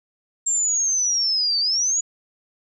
sine linear two-way sweep, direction down then up, 7450 to 4519 to 6910 Hz, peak -18 dBFS, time 0.46-2.01 s, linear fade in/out 10 ms, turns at 1.59 s, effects none

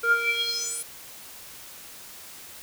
square tone with band-pass filter sweep, 466.2 Hz, A#4, in tune, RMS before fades -26 dBFS, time 0.03-0.83 s, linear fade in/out 10 ms, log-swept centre 1100 to 11000 Hz, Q 7.9, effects white hiss -44 dBFS RMS until 2.62 s

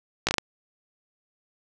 slowing click train, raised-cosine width 0.2 ms, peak -5 dBFS, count 5, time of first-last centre 0.27-0.383 s, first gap 17 ms, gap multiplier 1.35, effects none

